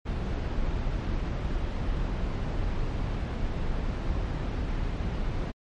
brown noise, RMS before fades -29 dBFS, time 0.05-5.52 s, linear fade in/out 20 ms, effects low-pass 4000 Hz 12 dB/octave + MP3 48 kbps

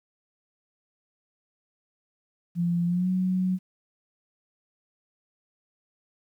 sine tone with pitch glide, 172.5 to 184.88 Hz, F3 to F#3, -21 to -1 cents, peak -22 dBFS, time 2.55-3.59 s, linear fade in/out 50 ms, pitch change +120 cents, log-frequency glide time 2.86-3.09 s, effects 10-bit

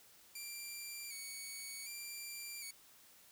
10% pulse tone with vibrato, 2299 Hz, D7, 37 cents flat, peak -36 dBFS, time 0.35-2.71 s, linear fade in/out 5 ms, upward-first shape square, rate 0.66 Hz, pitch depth 50 cents each way, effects white hiss -63 dBFS RMS until 3.31 s

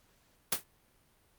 white noise with exponential decay, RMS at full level -23 dBFS, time 0.52-0.64 s, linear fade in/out 5 ms, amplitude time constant 24 ms, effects pink hiss -68 dBFS RMS until 1.38 s + Opus 48 kbps

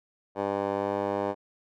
15% pulse tone with band-pass filter, 99.9 Hz, G2, 33 cents sharp, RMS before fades -29 dBFS, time 0.35-1.35 s, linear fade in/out 50 ms, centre 650 Hz, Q 8.7, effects none

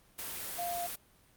sine tone in noise, 698 Hz, F5, 1 cent flat, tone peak -34 dBFS, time 0.58-0.87 s, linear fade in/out 10 ms, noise white, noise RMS -40 dBFS, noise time 0.18-0.96 s, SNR +3 dB, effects pink hiss -64 dBFS RMS until 1.36 s + Opus 32 kbps

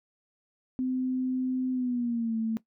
sine tone with pitch glide, 256.7 to 223.5 Hz, C4 to A3, -33 to +27 cents, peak -26 dBFS, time 0.79-2.57 s, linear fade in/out 0 ms, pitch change -240 cents, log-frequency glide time 1.72-2.37 s, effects noise-tail reverb RT60 0.1 s tail -17 dB re dry

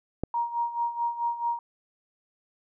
click, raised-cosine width 2 ms, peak -14 dBFS, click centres 0.236 s
sine tone with tremolo, 942 Hz, A#5, 18 cents sharp, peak -23 dBFS, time 0.34-1.59 s, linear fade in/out 2 ms, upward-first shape sine, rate 4.6 Hz, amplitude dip 75%
effects none

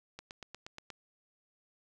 click train, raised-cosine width 0.2 ms, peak -27 dBFS, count 7, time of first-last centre 0.19-0.903 s, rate 8.42 Hz, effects none

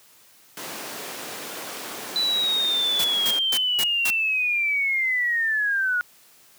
pink high-pass noise, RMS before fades -35 dBFS, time 0.57-3.39 s, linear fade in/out 2 ms, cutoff 310 Hz, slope 12 dB/octave
sine linear sweep, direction down, 3999 to 1432 Hz, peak -20 dBFS, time 2.16-6.01 s, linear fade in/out 0 ms
white noise bursts, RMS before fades -26 dBFS, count 5, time 2.99-4.105 s, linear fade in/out 5 ms, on 55 ms, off 210 ms
effects white hiss -54 dBFS RMS until 6.58 s + high-pass 100 Hz 12 dB/octave

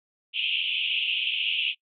pink band-pass noise, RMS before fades -27 dBFS, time 0.33-1.75 s, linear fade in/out 50 ms, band 2500 to 3300 Hz, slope 96 dB/octave, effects noise-tail reverb RT60 0.1 s tail -23 dB re dry

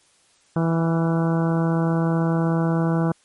harmonic tone with a mistuned harmonic, 164.81 Hz, E3, in tune, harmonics 1 / 2 / 3 / 4 / 5 / 6 / 7 / 8 / 9, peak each -19 / -25 / -29 / -31 / -33 / -35 / -36 / -37 / -38 dBFS, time 0.56-3.12 s, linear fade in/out 2 ms, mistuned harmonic 8, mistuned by +35 cents, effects white hiss -59 dBFS RMS until 3.24 s + MP3 48 kbps

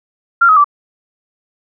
sine tone with pitch steps, 1383 / 1268.2 / 1163 Hz, F6 / D#6 / D6, -17 / +33 / -17 cents, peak -5 dBFS, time 0.41-0.644 s, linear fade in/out 10 ms, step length 78 ms, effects none

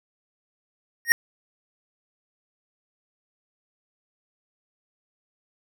square tone with exponential growth, 1864.7 Hz, A#6, in tune, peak -9 dBFS, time 1.05-1.12 s, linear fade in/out 0 ms, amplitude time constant 15 ms, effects none

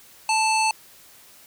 harmonic tone, 880 Hz, A5, in tune, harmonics 1 / 3 / 5 / 7 / 9 / 10, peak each -20 / -24 / -28 / -32 / -35 / -32 dBFS, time 0.29-0.71 s, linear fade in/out 2 ms, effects white hiss -50 dBFS RMS until 1.46 s

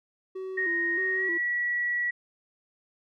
triangle tone with vibrato, 359 Hz, F4, 48 cents sharp, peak -31 dBFS, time 0.35-1.38 s, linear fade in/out 10 ms, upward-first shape square, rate 1.6 Hz, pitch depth 88 cents each way
sine tone with pitch glide, 1864.7 to 1934.9 Hz, A#6 to B6, 0 to -36 cents, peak -25 dBFS, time 0.57-2.11 s, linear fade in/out 10 ms, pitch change +64 cents, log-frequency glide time 1.14-1.29 s
effects none

